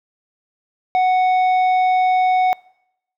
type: tone with tanh clipping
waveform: sine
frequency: 740 Hz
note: F#5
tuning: in tune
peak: -14 dBFS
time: 0.95-2.53 s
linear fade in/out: 0 ms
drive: 7 dB
effects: noise-tail reverb RT60 0.8 s tail -24 dB re dry